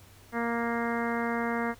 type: harmonic tone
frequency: 233.8 Hz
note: A#3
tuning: 5 cents sharp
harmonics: 1 / 2 / 3 / 4 / 5 / 6 / 7 / 8 / 9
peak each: -31 / -34 / -36 / -37 / -38 / -39 / -39 / -40 / -41 dBFS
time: 0.32-1.75 s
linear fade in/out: 50 ms
effects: added 96 Hz sine -56 dBFS peak until 1.79 s + pink hiss -56 dBFS RMS until 1.79 s